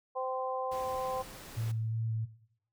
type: harmonic tone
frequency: 259 Hz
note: C4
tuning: 17 cents flat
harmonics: 2 / 3 / 4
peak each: -35 / -37 / -38 dBFS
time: 0.15-1.23 s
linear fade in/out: 20 ms
type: noise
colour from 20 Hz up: pink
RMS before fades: -48 dBFS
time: 0.71-1.72 s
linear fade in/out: 10 ms
type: tone with vibrato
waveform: sine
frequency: 112.1 Hz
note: A2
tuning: 33 cents sharp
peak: -31 dBFS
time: 1.56-2.26 s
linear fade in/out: 20 ms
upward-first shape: square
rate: 2.8 Hz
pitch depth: 12 cents each way
effects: noise-tail reverb RT60 0.7 s tail -17 dB re dry